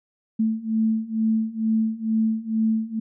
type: beating tone pair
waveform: sine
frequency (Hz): 220 / 222.2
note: A3 / A3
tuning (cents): 0 / +17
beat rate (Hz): 2.2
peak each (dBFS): -24 / -22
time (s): 0.39-3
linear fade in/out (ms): 10
effects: none